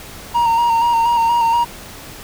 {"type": "tone with vibrato", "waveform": "triangle", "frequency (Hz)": 932.3, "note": "A#5", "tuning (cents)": 0, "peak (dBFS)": -10, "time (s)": [0.34, 1.65], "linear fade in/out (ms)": 20, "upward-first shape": "square", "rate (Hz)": 4.2, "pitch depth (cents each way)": 27, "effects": ["pink hiss -35 dBFS RMS until 2.23 s"]}